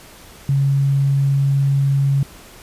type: tone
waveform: sine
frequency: 138.4 Hz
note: C#3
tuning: 2 cents flat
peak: -13 dBFS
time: 0.49-2.23 s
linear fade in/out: 2 ms
effects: pink hiss -42 dBFS RMS until 2.62 s + resampled to 32000 Hz